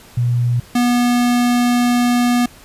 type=tone pair in turn; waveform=sine / square; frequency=121.1 / 243 Hz; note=B2 / B3; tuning=-34 / -28 cents; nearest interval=octave; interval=1206 cents; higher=second; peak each=-13 dBFS; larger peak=neither; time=0.17-0.6 / 0.75-2.46 s; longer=second; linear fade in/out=5 ms; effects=pink hiss -43 dBFS RMS until 2.64 s + resampled to 32000 Hz